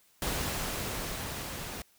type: noise with level ramp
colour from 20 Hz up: pink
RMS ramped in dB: -32 to -40 dBFS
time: 0.22-1.82 s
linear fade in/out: 2 ms
effects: white hiss -65 dBFS RMS until 1.98 s